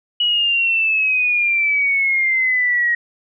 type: exponential sweep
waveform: sine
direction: down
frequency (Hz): 2932 to 1887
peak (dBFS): -14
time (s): 0.2-2.95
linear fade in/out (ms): 5
effects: none